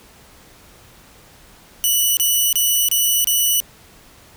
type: tone bursts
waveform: 5% pulse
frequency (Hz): 2959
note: F#7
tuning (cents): -1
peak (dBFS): -6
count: 5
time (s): 1.84-3.602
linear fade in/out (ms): 0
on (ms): 330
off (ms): 28
effects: pink hiss -47 dBFS RMS until 4.36 s